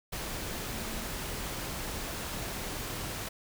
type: tone in noise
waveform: sine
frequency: 220 Hz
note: A3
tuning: in tune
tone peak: -43 dBFS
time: 0.73-1.05 s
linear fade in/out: 10 ms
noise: pink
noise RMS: -37 dBFS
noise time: 0.12-3.29 s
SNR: -9 dB
effects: none